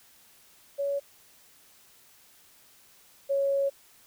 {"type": "tone pair in turn", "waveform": "sine", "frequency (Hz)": [562, 553.9], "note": ["C#5", "C#5"], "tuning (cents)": [24, -1], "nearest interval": "unison", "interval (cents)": 25, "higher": "first", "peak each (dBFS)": [-26, -23], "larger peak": "second", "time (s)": [[0.78, 1], [3.29, 3.7]], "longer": "second", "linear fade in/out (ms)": 20, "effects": ["white hiss -58 dBFS RMS until 4.06 s"]}